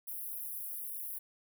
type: high-pass noise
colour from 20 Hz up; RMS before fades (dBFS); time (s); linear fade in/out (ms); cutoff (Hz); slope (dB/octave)
white; -41; 0.07-1.19; 10; 10000; 96
effects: none